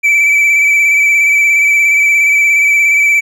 triangle tone with vibrato, 2309 Hz, D7, 30 cents flat, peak -5 dBFS, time 0.03-3.21 s, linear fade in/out 20 ms, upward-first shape square, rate 17 Hz, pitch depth 22 cents each way, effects none

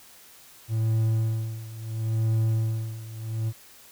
triangle tone with tremolo, 111.5 Hz, A2, 23 cents sharp, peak -18 dBFS, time 0.68-3.53 s, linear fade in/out 50 ms, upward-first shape sine, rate 0.73 Hz, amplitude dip 85%, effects white hiss -51 dBFS RMS until 3.91 s

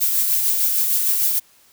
violet noise with tremolo, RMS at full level -17 dBFS, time 0-1.4 s, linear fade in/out 20 ms, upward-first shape triangle, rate 6.6 Hz, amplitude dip 40%, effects white hiss -54 dBFS RMS until 1.72 s

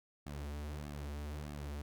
sawtooth tone with flanger, 73.42 Hz, D2, in tune, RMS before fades -43 dBFS, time 0.26-1.82 s, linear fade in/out 5 ms, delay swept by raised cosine 2 to 7.9 ms, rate 1.6 Hz, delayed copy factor -1, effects none

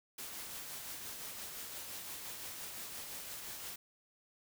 white noise with tremolo, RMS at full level -44 dBFS, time 0.18-3.76 s, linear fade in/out 5 ms, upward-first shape triangle, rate 5.8 Hz, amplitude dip 35%, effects none

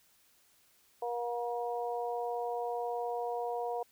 harmonic tone, 238.6 Hz, A#3, 41 cents sharp, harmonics 2 / 3 / 4, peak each -36 / -36 / -41 dBFS, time 1.02-3.83 s, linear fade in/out 5 ms, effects white hiss -67 dBFS RMS until 3.91 s

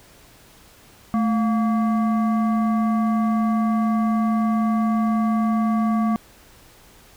sine tone with frequency modulation, 218.6 Hz, A3, 11 cents flat, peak -17 dBFS, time 1.14-6.16 s, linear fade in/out 0 ms, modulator 924 Hz, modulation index 0.57, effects pink hiss -50 dBFS RMS until 7.16 s

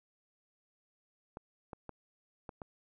clicks, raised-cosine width 1 ms, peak -29 dBFS, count 5, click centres 1.371 / 1.732 / 1.893 / 2.492 / 2.618 s, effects none

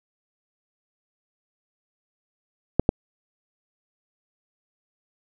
clicks, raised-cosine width 2 ms, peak -3 dBFS, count 2, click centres 2.796 / 2.891 s, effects none

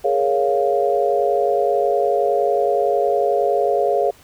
sine chord, Bb minor seventh, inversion third, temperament equal, 415.3 / 466.2 / 554.4 / 698.5 Hz, Ab4 / Bb4 / Db5 / F5, 0 / 0 / 0 / 0 cents, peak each -20 / -23 / -20 / -20 dBFS, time 0.04-4.11 s, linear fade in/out 10 ms, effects pink hiss -49 dBFS RMS until 4.23 s

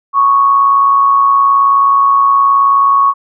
sine tone with amplitude modulation, 1109 Hz, C#6, in tune, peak -4 dBFS, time 0.13-3.14 s, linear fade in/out 50 ms, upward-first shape sine, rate 119 Hz, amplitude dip 40%, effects none

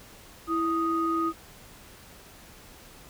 sine tone pair together, 329.6 / 1244.5 Hz, E4 / D#6, 0 / 0 cents, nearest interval octave + major seventh, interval 2300 cents, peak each -26 dBFS, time 0.47-1.33 s, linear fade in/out 50 ms, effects tanh soft clip ceiling -16 dBFS + pink hiss -50 dBFS RMS until 3.09 s

